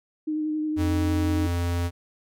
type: tone with vibrato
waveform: sine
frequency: 307.4 Hz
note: D#4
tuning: 21 cents flat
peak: -24 dBFS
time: 0.27-1.47 s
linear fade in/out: 10 ms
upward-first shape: sine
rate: 11 Hz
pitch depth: 18 cents each way
type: tone with pitch glide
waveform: square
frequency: 87.31 to 86.71 Hz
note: F2 to F2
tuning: 0 to -12 cents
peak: -24 dBFS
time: 0.76-1.91 s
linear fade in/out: 50 ms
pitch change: -12 cents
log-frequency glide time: 1.11-1.58 s
effects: none